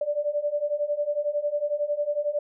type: beating tone pair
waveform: sine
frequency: 581 / 592 Hz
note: D5 / D5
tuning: -19 / +14 cents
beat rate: 11 Hz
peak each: -28 / -26 dBFS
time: 0.01-2.39 s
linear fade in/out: 5 ms
effects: none